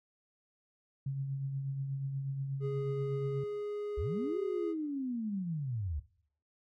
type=tone with tremolo; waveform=sine; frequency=136.8 Hz; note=C#3; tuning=23 cents flat; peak=-31 dBFS; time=1.06-3.44 s; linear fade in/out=5 ms; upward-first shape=triangle; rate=8.3 Hz; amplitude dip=40%
type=tone; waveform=triangle; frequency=414.8 Hz; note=G#4; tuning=2 cents flat; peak=-33 dBFS; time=2.6-4.75 s; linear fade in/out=50 ms
type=linear two-way sweep; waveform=sine; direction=up then down; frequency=48.97 to 390 to 66.2 Hz; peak=-33 dBFS; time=3.97-6 s; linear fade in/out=10 ms; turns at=4.4 s
effects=noise-tail reverb RT60 0.6 s tail -18 dB re dry